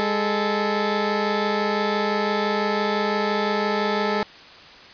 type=tone pair together; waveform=15% pulse; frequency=205.2 / 436.3 Hz; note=G#3 / A4; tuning=-21 / -15 cents; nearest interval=octave + minor second; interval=1306 cents; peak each=-17 / -17 dBFS; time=0-4.23 s; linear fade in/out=0 ms; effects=white hiss -44 dBFS RMS until 4.93 s + resampled to 11025 Hz

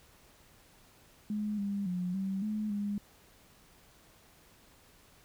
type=tone with pitch steps; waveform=sine; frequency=210.3 / 200.7 / 179.7 / 192.9 / 213.2 / 204.2 Hz; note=G#3 / G3 / F3 / G3 / G#3 / G#3; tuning=+22 / +41 / +50 / -28 / +46 / -29 cents; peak=-31 dBFS; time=1.3-2.98 s; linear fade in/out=2 ms; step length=280 ms; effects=pink hiss -61 dBFS RMS until 5.24 s

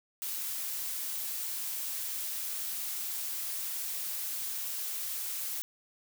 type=noise; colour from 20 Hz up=blue; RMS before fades=-36 dBFS; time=0.22-5.62 s; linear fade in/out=0 ms; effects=none

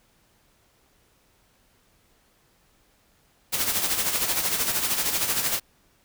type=noise with tremolo; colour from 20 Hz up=white; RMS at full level=-23 dBFS; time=3.52-5.6 s; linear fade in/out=20 ms; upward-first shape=sine; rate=13 Hz; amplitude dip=55%; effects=pink hiss -63 dBFS RMS until 6.04 s

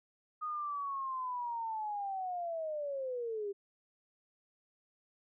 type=linear sweep; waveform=sine; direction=down; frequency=1244.5 to 392 Hz; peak=-35 dBFS; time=0.41-3.53 s; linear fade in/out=20 ms; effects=none

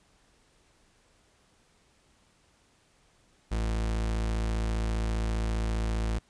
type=tone; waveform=40% pulse; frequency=55 Hz; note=A1; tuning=in tune; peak=-26 dBFS; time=3.51-6.19 s; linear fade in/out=10 ms; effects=pink hiss -65 dBFS RMS until 6.29 s + resampled to 22050 Hz

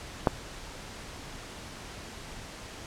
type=clicks; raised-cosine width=1 ms; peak=-6 / -28 dBFS; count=2; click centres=0.272 / 0.28 s; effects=pink hiss -43 dBFS RMS until 2.86 s + low-pass 8000 Hz 12 dB/octave

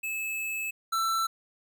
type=tone pair in turn; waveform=square; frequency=2603 / 1335 Hz; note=E7 / E6; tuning=-22 / +22 cents; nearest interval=octave; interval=1156 cents; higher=first; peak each=-31 / -26 dBFS; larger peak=second; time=0.03-0.71 / 0.92-1.27 s; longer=first; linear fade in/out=10 ms; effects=11-bit

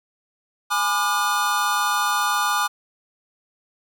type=chord; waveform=square; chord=G# diminished seventh; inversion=none; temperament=just; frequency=830.6 / 996.7 / 1196.1 / 1435.3 Hz; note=G#5 / B5 / D6 / F6; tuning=0 / +16 / +31 / +47 cents; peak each=-27 / -29 / -23 / -26 dBFS; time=0.7-2.68 s; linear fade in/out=20 ms; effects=none

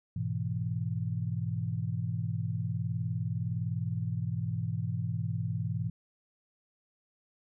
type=chord; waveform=sine; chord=E major; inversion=first; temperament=equal; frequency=103.83 / 123.47 / 164.81 Hz; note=G#2 / B2 / E3; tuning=0 / 0 / 0 cents; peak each=-34 / -34 / -35 dBFS; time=0.16-5.9 s; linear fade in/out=5 ms; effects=none

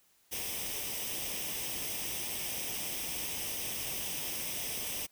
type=noise with comb filter; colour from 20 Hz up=white; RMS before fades=-37 dBFS; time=0.31-5.07 s; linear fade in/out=20 ms; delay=0.35 ms; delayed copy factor=+0.65; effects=white hiss -68 dBFS RMS until 5.11 s

